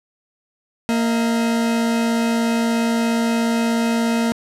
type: tone pair together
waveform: 40% pulse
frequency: 231.3 / 637 Hz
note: A#3 / D#5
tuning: -13 / +41 cents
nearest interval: octave + tritone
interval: 1754 cents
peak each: -16 / -28 dBFS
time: 0.89-4.32 s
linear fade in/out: 0 ms
effects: low-pass 11000 Hz 12 dB/octave + 9-bit